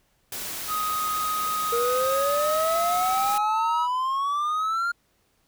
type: noise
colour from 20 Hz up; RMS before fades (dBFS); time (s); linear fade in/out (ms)
white; -33; 0.32-3.38; 2
type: tone with pitch glide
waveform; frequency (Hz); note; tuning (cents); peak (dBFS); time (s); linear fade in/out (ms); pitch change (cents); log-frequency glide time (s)
triangle; 1253 to 1286.7; D#6 to E6; +12 to -42; -23; 0.67-3.88; 50; +46; 2.28-2.72
type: exponential sweep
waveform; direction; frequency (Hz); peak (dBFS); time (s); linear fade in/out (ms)
triangle; up; 466.2 to 1414; -21; 1.72-4.92; 10
effects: pink hiss -67 dBFS RMS until 5.47 s